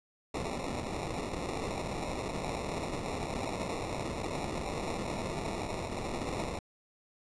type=noise with sample-and-hold; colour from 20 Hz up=white; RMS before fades=-36 dBFS; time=0.34-6.59 s; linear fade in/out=5 ms; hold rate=1575 Hz; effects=resampled to 22050 Hz